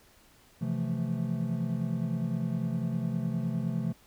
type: chord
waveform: triangle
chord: F major seventh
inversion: second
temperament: equal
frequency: 130.81 / 164.81 / 174.61 / 220 Hz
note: C3 / E3 / F3 / A3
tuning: 0 / 0 / 0 / 0 cents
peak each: -32 dBFS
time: 0.61-3.93 s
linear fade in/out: 10 ms
effects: pink hiss -60 dBFS RMS until 4.06 s